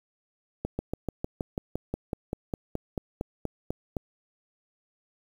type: slowing click train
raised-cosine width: 2 ms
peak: -16 dBFS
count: 18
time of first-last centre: 0.65-3.968 s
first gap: 140 ms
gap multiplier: 1.04
effects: 8-bit